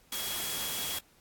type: tone in noise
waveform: sine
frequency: 3322 Hz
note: G#7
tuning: in tune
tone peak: -39 dBFS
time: 0.12-0.99 s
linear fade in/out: 5 ms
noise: white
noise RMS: -35 dBFS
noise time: 0.12-0.99 s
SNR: -7 dB
effects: pink hiss -63 dBFS RMS until 1.2 s + AAC 64 kbps